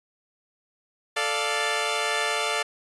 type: chord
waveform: 10% pulse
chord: D minor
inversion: second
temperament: equal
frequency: 440 / 587.3 / 698.5 Hz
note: A4 / D5 / F5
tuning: 0 / 0 / 0 cents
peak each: -20 dBFS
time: 1.16-2.63 s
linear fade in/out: 10 ms
effects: resampled to 22050 Hz